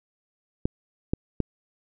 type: clicks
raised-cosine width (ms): 3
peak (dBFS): -10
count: 3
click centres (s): 0.655 / 1.135 / 1.403
effects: none